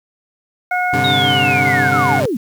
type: harmonic tone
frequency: 725 Hz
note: F#5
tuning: 35 cents flat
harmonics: 1 / 2 / 3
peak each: -17 / -20 / -22 dBFS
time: 0.71-2.2 s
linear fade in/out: 5 ms
type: chord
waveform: 20% pulse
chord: G suspended fourth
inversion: none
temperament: equal with one note detuned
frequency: 99.83 / 130.81 / 146.83 Hz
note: G2 / C3 / D3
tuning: +32 / 0 / 0 cents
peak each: -18 / -15 / -18 dBFS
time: 0.93-2.26 s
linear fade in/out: 5 ms
type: linear sweep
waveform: sine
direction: down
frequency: 3817 to 196.4 Hz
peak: -16 dBFS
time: 1.04-2.37 s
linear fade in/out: 5 ms
effects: 7-bit